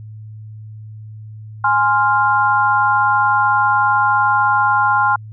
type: chord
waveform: sine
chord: F minor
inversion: first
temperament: equal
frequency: 830.6 / 1046.5 / 1396.9 Hz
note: Ab5 / C6 / F6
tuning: 0 / 0 / 0 cents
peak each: -16 dBFS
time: 1.64-5.16 s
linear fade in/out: 5 ms
effects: added 108 Hz sine -31 dBFS peak until 5.32 s